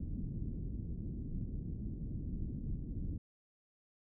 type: low-pass noise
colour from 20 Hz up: pink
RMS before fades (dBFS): -40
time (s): 0-3.18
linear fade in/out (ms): 5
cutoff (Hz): 260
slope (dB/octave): 24
effects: none